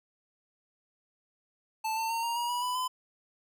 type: tone with pitch steps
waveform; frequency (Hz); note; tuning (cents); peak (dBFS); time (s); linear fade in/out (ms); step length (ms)
square; 880 / 898 / 916.3 / 935 / 954.1 / 973.6 / 993.5 / 1013.8; A5 / A5 / A#5 / A#5 / A#5 / B5 / B5 / B5; 0 / +35 / -30 / +5 / +40 / -25 / +10 / +45; -30; 1.84-2.88; 10; 130
effects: none